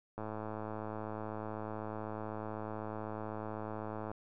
click train, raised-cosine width 1 ms, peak -27 dBFS, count 426, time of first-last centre 0.18-4.115 s, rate 108 Hz, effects none

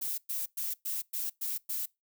violet noise bursts, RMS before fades -34 dBFS, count 7, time 0.01-1.86 s, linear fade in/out 10 ms, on 170 ms, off 110 ms, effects noise-tail reverb RT60 0.2 s tail -23 dB re dry

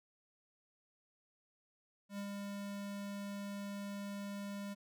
square tone with ADSR envelope, 201.1 Hz, G3, 44 cents sharp, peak -40 dBFS, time 2.09-4.75 s, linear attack 93 ms, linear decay 74 ms, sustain -2 dB, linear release 25 ms, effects none

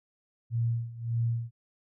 sine tone with tremolo, 116.54 Hz, A#2, in tune, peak -24 dBFS, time 0.5-1.51 s, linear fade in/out 50 ms, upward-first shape sine, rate 1.7 Hz, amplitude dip 85%, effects none

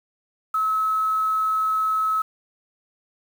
sine tone with quantisation, 1291 Hz, E6, 37 cents flat, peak -19 dBFS, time 0.54-2.22 s, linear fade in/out 5 ms, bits 7, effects none

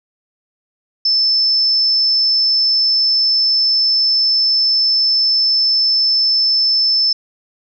sine tone, 5274 Hz, E8, in tune, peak -11 dBFS, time 1.05-7.13 s, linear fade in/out 5 ms, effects none

